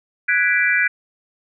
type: chord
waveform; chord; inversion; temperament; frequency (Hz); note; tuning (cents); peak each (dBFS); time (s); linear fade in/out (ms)
sine; G# half-diminished seventh; third; equal; 1480 / 1661.2 / 1975.5 / 2349; F#6 / G#6 / B6 / D7; 0 / 0 / 0 / 0; -20; 0.28-0.88; 10
effects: none